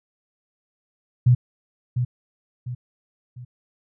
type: tone with echo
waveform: sine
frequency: 123.47 Hz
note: B2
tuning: in tune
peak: -11 dBFS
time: 1.26-1.35 s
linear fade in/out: 10 ms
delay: 700 ms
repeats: 3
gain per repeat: -8 dB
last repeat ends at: 3.45 s
effects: none

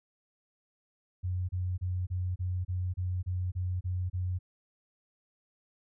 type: tone bursts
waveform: sine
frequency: 91 Hz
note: F#2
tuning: 28 cents flat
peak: -29 dBFS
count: 11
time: 1.23-4.39 s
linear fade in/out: 20 ms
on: 260 ms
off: 30 ms
effects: none

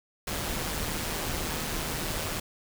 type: noise with amplitude modulation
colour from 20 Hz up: pink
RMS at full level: -30 dBFS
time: 0.27-2.4 s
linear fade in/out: 5 ms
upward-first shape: sine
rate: 156 Hz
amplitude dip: 45%
effects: none

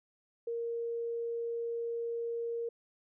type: tone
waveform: sine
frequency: 466.2 Hz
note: A#4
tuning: in tune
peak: -33 dBFS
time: 0.47-2.69 s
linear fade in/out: 5 ms
effects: none

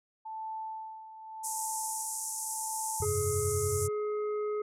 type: tone with tremolo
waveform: sine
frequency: 880 Hz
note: A5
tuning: in tune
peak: -35 dBFS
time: 0.25-3.05 s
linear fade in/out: 10 ms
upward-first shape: sine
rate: 0.86 Hz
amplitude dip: 70%
type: band-pass noise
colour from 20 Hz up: white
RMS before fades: -37 dBFS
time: 1.43-3.88 s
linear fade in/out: 20 ms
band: 6100 to 11000 Hz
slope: 48 dB/octave
type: chord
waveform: sine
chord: F suspended second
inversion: none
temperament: equal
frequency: 87.31 / 98 / 130.81 Hz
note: F2 / G2 / C3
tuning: 0 / 0 / 0 cents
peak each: -36 / -35 / -39 dBFS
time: 3-3.89 s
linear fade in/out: 5 ms
type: harmonic tone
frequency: 420.9 Hz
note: G#4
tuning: 23 cents sharp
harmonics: 1 / 3 / 5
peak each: -30 / -41 / -54 dBFS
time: 3.02-4.62 s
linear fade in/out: 5 ms
effects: none

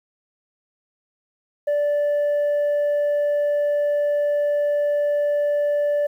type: tone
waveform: sine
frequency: 584 Hz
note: D5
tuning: 10 cents flat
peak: -15 dBFS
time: 1.67-6.07 s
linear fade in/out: 10 ms
effects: tanh soft clip ceiling -17 dBFS + 9-bit

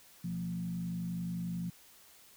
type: tone with frequency modulation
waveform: sine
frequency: 174.7 Hz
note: F3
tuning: 1 cent sharp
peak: -34 dBFS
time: 0.24-1.7 s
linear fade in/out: 5 ms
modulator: 51.3 Hz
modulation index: 0.64
effects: white hiss -59 dBFS RMS until 2.36 s

